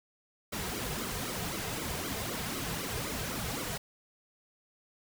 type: noise with flanger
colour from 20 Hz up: pink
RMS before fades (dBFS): -36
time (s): 0.52-3.78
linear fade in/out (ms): 10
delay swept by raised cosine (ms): 1.1 to 3.6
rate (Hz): 3.9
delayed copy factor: -0.85
effects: none